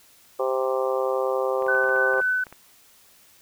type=harmonic tone; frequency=130.81 Hz; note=C3; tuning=in tune; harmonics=3 / 4 / 5 / 6 / 7 / 8 / 9; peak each=-27 / -24 / -34 / -32 / -37 / -34 / -33 dBFS; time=0.39-2.21 s; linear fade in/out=10 ms
type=clicks; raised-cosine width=0.5 ms; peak=-27 dBFS; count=11; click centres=1.623 / 1.665 / 1.749 / 1.841 / 1.892 / 1.962 / 2.138 / 2.183 / 2.217 / 2.468 / 2.526 s
type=tone with tremolo; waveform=sine; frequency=1505 Hz; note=F#6; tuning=29 cents sharp; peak=-19 dBFS; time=1.68-2.44 s; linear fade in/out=5 ms; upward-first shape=triangle; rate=3.7 Hz; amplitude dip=30%
effects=white hiss -55 dBFS RMS until 3.41 s